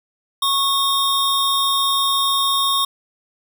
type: tone pair together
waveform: square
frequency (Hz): 1100 / 3677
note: C#6 / A#7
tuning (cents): -14 / -24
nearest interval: octave + major sixth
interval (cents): 2090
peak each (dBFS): -20 / -19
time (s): 0.42-2.85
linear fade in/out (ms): 5
effects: none